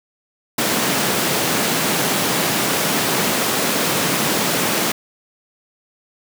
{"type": "high-pass noise", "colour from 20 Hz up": "pink", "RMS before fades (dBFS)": -19, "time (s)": [0.58, 4.92], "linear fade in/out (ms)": 5, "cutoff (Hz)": 150, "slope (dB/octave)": 24, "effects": []}